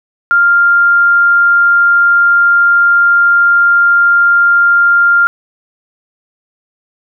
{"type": "tone", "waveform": "sine", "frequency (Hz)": 1396.9, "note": "F6", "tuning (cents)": 0, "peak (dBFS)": -5, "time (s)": [0.31, 5.27], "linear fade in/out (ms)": 0, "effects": []}